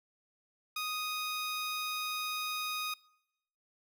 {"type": "tone", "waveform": "15% pulse", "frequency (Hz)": 1244.5, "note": "D#6", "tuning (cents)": 0, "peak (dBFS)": -28, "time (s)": [0.76, 2.94], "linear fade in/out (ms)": 5, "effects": ["noise-tail reverb RT60 0.9 s tail -24 dB re dry"]}